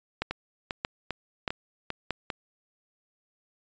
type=two click trains; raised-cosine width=0.3 ms; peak=-15 / -12 dBFS; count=6 / 4; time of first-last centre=0.31-2.302 / 0.22-2.107 s; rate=2.51 / 1.59 Hz; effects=resampled to 16000 Hz